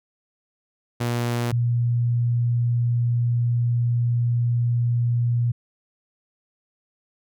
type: tone pair in turn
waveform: sawtooth / sine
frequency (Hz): 119.5 / 119.5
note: A#2 / A#2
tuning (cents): +43 / +43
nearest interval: unison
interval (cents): 0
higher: neither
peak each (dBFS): -18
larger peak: neither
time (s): 1-1.52 / 1.52-5.52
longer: second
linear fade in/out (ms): 10
effects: none